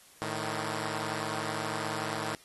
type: tone pair together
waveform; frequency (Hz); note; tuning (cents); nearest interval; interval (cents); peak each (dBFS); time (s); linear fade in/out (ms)
5% pulse; 110 / 155.56; A2 / D#3; 0 / 0; tritone; 600; -24; 0.22-2.35; 0
effects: white hiss -57 dBFS RMS until 2.44 s + AAC 32 kbps